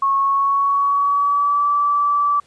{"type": "tone with pitch glide", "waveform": "sine", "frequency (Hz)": [1097, 1158.2], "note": ["C#6", "D6"], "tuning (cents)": [-18, -24], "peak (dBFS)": -14, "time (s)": [0.02, 2.4], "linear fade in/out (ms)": 5, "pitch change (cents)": 94, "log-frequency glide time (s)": [0.16, 1.67], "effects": ["pink hiss -55 dBFS RMS until 2.46 s", "resampled to 22050 Hz"]}